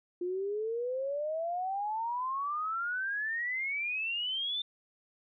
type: exponential sweep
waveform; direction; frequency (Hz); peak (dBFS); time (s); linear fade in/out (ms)
sine; up; 349.2 to 3592; -31; 0.21-4.62; 5
effects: none